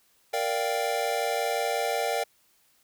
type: chord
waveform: square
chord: G minor seventh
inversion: first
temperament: equal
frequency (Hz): 466.2 / 587.3 / 698.5 / 784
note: Bb4 / D5 / F5 / G5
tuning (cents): 0 / 0 / 0 / 0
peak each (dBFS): -32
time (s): 0.33-2.24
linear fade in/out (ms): 10
effects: white hiss -65 dBFS RMS until 2.83 s